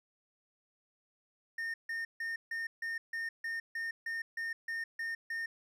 triangle tone bursts, 1827 Hz, A#6, 35 cents flat, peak -33 dBFS, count 13, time 1.58-5.46 s, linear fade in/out 5 ms, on 160 ms, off 150 ms, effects none

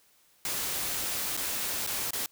white noise with dropouts, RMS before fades -32 dBFS, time 0.45-2.26 s, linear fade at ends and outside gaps 1 ms, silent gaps 1.367-1.374 / 1.865-1.873 / 2.107-2.132 s, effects white hiss -64 dBFS RMS until 2.31 s

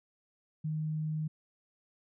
sine tone, 155.2 Hz, D#3, 4 cents flat, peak -31 dBFS, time 0.64-1.28 s, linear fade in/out 10 ms, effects none

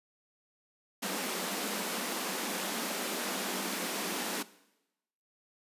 pink high-pass noise, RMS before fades -35 dBFS, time 1.02-4.43 s, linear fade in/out 10 ms, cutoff 180 Hz, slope 96 dB/octave, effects noise-tail reverb RT60 0.9 s tail -18 dB re dry + resampled to 32000 Hz

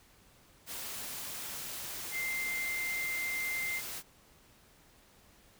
sine tone in noise, 2090 Hz, C7, 2 cents flat, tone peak -33 dBFS, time 2.11-3.82 s, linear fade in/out 50 ms, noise white, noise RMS -41 dBFS, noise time 0.66-4.03 s, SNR +5 dB, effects pink hiss -62 dBFS RMS until 5.59 s

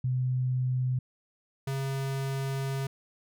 sine / square tone pair in turn, 127.4 / 135.73 Hz, C3 / C#3, -46 / -36 cents, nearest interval minor second, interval 110 cents, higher second, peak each -25 / -30 dBFS, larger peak first, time 0.04-0.99 / 1.67-2.87 s, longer second, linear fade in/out 5 ms, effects none

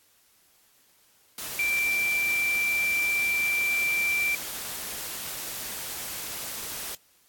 sine tone in noise, 2349 Hz, D7, in tune, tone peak -23 dBFS, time 1.59-4.35 s, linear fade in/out 2 ms, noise white, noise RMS -35 dBFS, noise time 1.38-6.95 s, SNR +9 dB, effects white hiss -62 dBFS RMS until 7.28 s + AAC 64 kbps

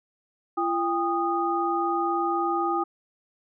sine tone cluster, 340.9 / 801 / 1237 Hz, F4 / G5 / D#6, -42 / +37 / -10 cents, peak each -27 dBFS, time 0.57-2.84 s, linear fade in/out 10 ms, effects none

